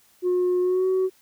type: tone with pitch glide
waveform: sine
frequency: 360.7 to 375.1 Hz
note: F#4 to F#4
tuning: -44 to +24 cents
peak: -17 dBFS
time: 0.22-1.1 s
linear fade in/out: 50 ms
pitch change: +68 cents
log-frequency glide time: 0.61-0.87 s
effects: tanh soft clip ceiling -17 dBFS + white hiss -59 dBFS RMS until 1.21 s